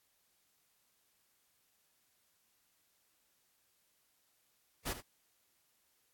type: noise with echo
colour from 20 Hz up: pink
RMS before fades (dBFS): -37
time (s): 4.85-4.94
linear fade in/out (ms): 20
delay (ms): 76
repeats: 1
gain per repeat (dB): -12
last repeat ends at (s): 5.016
effects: white hiss -75 dBFS RMS until 6.13 s + AAC 64 kbps